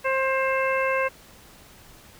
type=harmonic tone; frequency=530 Hz; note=C5; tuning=22 cents sharp; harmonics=1 / 2 / 3 / 4 / 5; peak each=-24 / -27 / -29 / -30 / -31 dBFS; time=0.04-1.09 s; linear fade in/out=20 ms; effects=pink hiss -50 dBFS RMS until 2.19 s